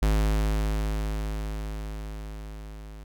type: tone with level ramp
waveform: square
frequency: 52.5 Hz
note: G#1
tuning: 19 cents sharp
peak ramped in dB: -20 to -41 dBFS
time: 0.02-3.04 s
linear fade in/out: 5 ms
effects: none